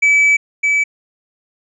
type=tone pair in turn; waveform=triangle; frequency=2297 / 2297 Hz; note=D7 / D7; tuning=-39 / -39 cents; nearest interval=unison; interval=0 cents; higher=neither; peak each=-7 / -10 dBFS; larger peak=first; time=0.02-0.37 / 0.63-0.84 s; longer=first; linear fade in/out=10 ms; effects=resampled to 22050 Hz